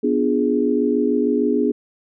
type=chord; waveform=sine; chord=B diminished seventh; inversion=none; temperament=equal; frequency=246.9 / 293.7 / 349.2 / 415.3 Hz; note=B3 / D4 / F4 / Ab4; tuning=0 / 0 / 0 / 0 cents; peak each=-20 / -21 / -26 / -20 dBFS; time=0.03-1.72 s; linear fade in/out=10 ms; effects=none